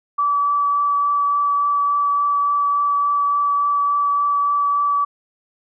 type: tone with vibrato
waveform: sine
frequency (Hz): 1151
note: D6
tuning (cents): -35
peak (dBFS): -15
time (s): 0.18-5.05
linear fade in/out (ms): 10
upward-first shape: triangle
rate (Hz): 3.5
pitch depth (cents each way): 9
effects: none